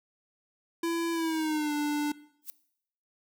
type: tone with pitch glide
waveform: square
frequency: 335.1 to 295.1 Hz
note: E4 to D4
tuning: +29 to +8 cents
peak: -28 dBFS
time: 0.83-2.12 s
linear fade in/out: 5 ms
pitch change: -221 cents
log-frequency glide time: 1.12-1.73 s
type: noise with exponential growth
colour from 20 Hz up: violet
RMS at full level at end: -34 dBFS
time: 2.42-2.5 s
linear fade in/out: 0 ms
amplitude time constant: 16 ms
effects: noise-tail reverb RT60 0.7 s tail -19 dB re dry